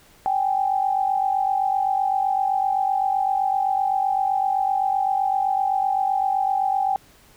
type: tone pair together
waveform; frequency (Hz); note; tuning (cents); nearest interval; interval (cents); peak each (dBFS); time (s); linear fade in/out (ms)
sine; 772 / 819.8; G5 / G#5; -27 / -23; minor second; 104; -20 / -24; 0.26-6.96; 0
effects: pink hiss -53 dBFS RMS until 7.36 s